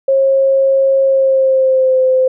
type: tone with pitch glide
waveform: sine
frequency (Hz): 540 to 517.7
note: C#5 to C5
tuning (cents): -45 to -18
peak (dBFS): -8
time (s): 0.08-2.28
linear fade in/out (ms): 5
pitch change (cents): -73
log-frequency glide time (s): 1.03-1.99
effects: none